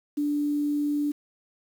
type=tone with quantisation; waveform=sine; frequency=292.6 Hz; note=D4; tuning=6 cents flat; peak=-23 dBFS; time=0.17-1.12 s; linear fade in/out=10 ms; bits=8; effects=none